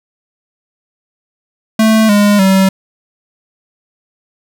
square tone with pitch steps, 220.1 / 205.4 / 191.61 Hz, A3 / G#3 / G3, +1 / -19 / -39 cents, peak -7 dBFS, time 1.79-2.69 s, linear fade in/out 5 ms, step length 300 ms, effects none

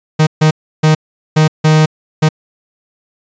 45% pulse tone bursts at uneven times, 155.56 Hz, D#3, in tune, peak -6 dBFS, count 6, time 0.19-0.27 / 0.41-0.51 / 0.83-0.95 / 1.36-1.48 / 1.64-1.86 / 2.22-2.29 s, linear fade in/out 10 ms, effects resampled to 16000 Hz

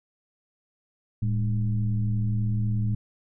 sine tone with frequency modulation, 110 Hz, A2, in tune, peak -22 dBFS, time 1.22-2.95 s, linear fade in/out 5 ms, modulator 91.8 Hz, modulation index 0.73, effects none

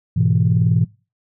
sine chord, E major, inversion first, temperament equal, 103.83 / 123.47 / 164.81 Hz, G#2 / B2 / E3, 0 / 0 / 0 cents, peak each -17 dBFS, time 0.16-0.85 s, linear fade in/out 10 ms, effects noise-tail reverb RT60 0.3 s tail -21 dB re dry + tanh soft clip ceiling -5 dBFS

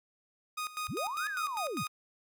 sawtooth tone with tremolo, 1241 Hz, D#6, 5 cents flat, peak -30 dBFS, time 0.57-1.88 s, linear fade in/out 10 ms, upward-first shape square, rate 5 Hz, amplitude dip 80%
sine linear two-way sweep, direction up then down, 43.56 to 1730 to 76.3 Hz, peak -34 dBFS, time 0.88-1.84 s, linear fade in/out 20 ms, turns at 1.28 s
effects none

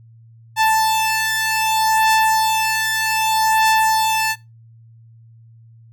sawtooth beating tone pair, 880 / 880.64 Hz, A5 / A5, 0 / +1 cents, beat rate 0.64 Hz, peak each -16 / -13 dBFS, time 0.56-4.36 s, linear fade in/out 50 ms, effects noise-tail reverb RT60 0.2 s tail -18 dB re dry + added 114 Hz sine -43 dBFS peak until 5.92 s

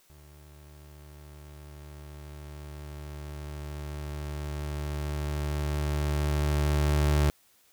30% pulse tone with level ramp, 73.9 Hz, D2, 11 cents sharp, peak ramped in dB -48 to -18 dBFS, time 0.1-7.3 s, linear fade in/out 0 ms, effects white hiss -63 dBFS RMS until 7.72 s

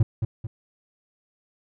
triangle tone with echo, 110.6 Hz, A2, 9 cents sharp, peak -12 dBFS, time 0-0.03 s, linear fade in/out 5 ms, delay 220 ms, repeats 2, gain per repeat -7 dB, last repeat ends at 0.47 s, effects none

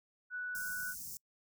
sine tone, 1480 Hz, F#6, in tune, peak -37 dBFS, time 0.3-0.95 s, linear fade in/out 50 ms
white band-stop noise, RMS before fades -45 dBFS, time 0.55-1.17 s, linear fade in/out 0 ms, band 230 to 5200 Hz, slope 48 dB/octave
effects noise-tail reverb RT60 0.1 s tail -26 dB re dry

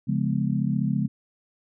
sine chord, C# dominant seventh, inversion none, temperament just, 138.59 / 173.24 / 207.9 / 249.5 Hz, C#3 / E#3 / G#3 / B3, 0 / -14 / +2 / +18 cents, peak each -26 / -28 / -26 / -30 dBFS, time 0.07-1.08 s, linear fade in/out 20 ms, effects none

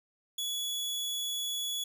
sawtooth tone, 3392 Hz, G#7, 36 cents sharp, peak -29 dBFS, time 0.38-1.84 s, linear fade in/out 5 ms, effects none

